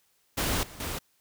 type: noise with level steps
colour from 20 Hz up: pink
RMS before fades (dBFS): -28 / -46 / -34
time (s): 0.37-0.99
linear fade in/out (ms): 10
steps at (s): 0.63 / 0.8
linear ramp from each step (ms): 2
effects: white hiss -69 dBFS RMS until 1.2 s